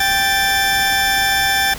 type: tone pair together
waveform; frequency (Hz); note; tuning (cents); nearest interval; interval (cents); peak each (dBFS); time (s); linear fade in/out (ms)
20% pulse; 784 / 1760; G5 / A6; 0 / 0; octave + major second; 1400; -12; 0-1.74; 5
effects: added 60 Hz sine -38 dBFS peak until 1.78 s + pink hiss -31 dBFS RMS until 1.78 s